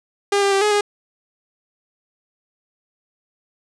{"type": "tone with pitch steps", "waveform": "sawtooth", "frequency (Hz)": [402.7, 397.6, 391.5, 420.2, 411.8], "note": ["G4", "G4", "G4", "G#4", "G#4"], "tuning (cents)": [47, 25, -2, 20, -15], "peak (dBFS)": -11, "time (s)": [0.32, 0.81], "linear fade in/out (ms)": 5, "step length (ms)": 98, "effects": ["resampled to 22050 Hz", "8-bit"]}